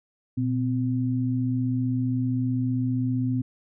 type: tone pair together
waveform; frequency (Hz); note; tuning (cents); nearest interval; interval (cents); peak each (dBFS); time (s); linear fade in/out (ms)
sine; 120.62 / 256; B2 / C4; -40 / -38; octave + minor second; 1302; -25; 0.37-3.42; 10
effects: none